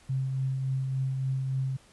sine tone with tremolo, 132.7 Hz, C3, 25 cents sharp, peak -25 dBFS, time 0.09-1.77 s, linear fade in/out 10 ms, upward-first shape triangle, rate 3.5 Hz, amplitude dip 35%, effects pink hiss -58 dBFS RMS until 1.92 s + resampled to 24000 Hz

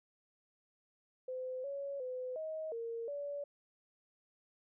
sine tone with pitch steps, 512 / 559 / 507 / 631 / 461.4 / 573 Hz, C5 / C#5 / B4 / D#5 / A#4 / D5, -38 / +14 / +45 / +24 / -18 / -43 cents, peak -38 dBFS, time 1.28-3.44 s, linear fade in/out 5 ms, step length 360 ms, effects none

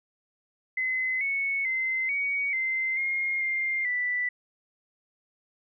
sine tone with pitch steps, 2040 / 2210 / 2066 / 2247 / 2075 / 2136 / 2108 / 1976 Hz, C7 / C#7 / C7 / C#7 / C7 / C7 / C7 / B6, -44 / -6 / -22 / +23 / -15 / +35 / +12 / 0 cents, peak -25 dBFS, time 0.77-4.29 s, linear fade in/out 5 ms, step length 440 ms, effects none

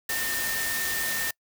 sine tone in noise, 1816 Hz, A#6, 46 cents flat, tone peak -30 dBFS, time 0.09-1.31 s, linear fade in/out 5 ms, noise white, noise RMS -30 dBFS, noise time 0.09-1.31 s, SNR -3 dB, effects noise-tail reverb RT60 0.1 s tail -26 dB re dry

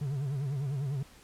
triangle tone with vibrato, 138.59 Hz, C#3, in tune, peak -28 dBFS, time 0.01-1.03 s, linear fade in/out 5 ms, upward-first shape sine, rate 10 Hz, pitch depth 130 cents each way, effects pink hiss -56 dBFS RMS until 1.23 s + low-pass 12000 Hz 12 dB/octave

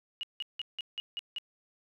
sine tone bursts, 2882 Hz, F#7, 46 cents flat, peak -33 dBFS, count 7, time 0.21-1.384 s, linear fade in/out 0 ms, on 22 ms, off 170 ms, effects none

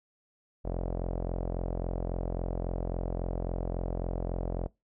sawtooth tone with low-pass filter, 43.65 Hz, F1, in tune, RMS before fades -33 dBFS, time 0.64-4.68 s, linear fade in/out 20 ms, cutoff 620 Hz, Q 2.6, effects noise-tail reverb RT60 0.2 s tail -22 dB re dry

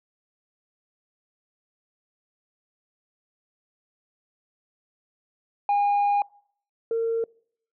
sine tone pair in turn, 814 / 456.8 Hz, G#5 / A#4, -35 / -35 cents, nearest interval minor seventh, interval 1000 cents, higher first, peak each -16 / -21 dBFS, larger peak first, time 5.69-6.22 / 6.91-7.24 s, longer first, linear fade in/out 2 ms, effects noise-tail reverb RT60 0.6 s tail -26 dB re dry + tanh soft clip ceiling -18 dBFS

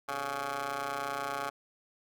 15% pulse ring-modulated tone, 137.6 Hz, C#3, 12 cents flat, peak -24 dBFS, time 0.08-1.5 s, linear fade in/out 10 ms, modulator 978 Hz, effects none

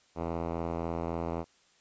5% pulse tone with low-pass filter, 83.7 Hz, E2, 27 cents sharp, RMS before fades -34 dBFS, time 0.15-1.45 s, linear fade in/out 50 ms, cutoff 1100 Hz, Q 0.6, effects white hiss -65 dBFS RMS until 1.8 s + resampled to 16000 Hz

